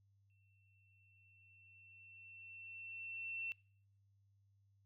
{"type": "tone with exponential growth", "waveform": "sine", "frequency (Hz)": 2696, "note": "E7", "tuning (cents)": 38, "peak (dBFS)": -40, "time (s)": [0.3, 3.52], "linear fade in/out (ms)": 0, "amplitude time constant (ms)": 700, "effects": ["noise-tail reverb RT60 0.6 s tail -23 dB re dry", "added 99 Hz sine -70 dBFS peak until 4.85 s"]}